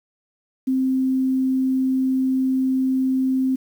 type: tone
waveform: sine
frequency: 261.6 Hz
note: C4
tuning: in tune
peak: -17 dBFS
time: 0.67-3.56 s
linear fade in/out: 10 ms
effects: 8-bit